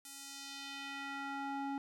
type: tone with band-pass filter sweep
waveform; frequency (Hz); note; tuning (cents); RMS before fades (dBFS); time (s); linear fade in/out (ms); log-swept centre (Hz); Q
square; 277.2; C#4; 0; -43; 0.05-1.78; 2; 9700 to 590; 1.2
effects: none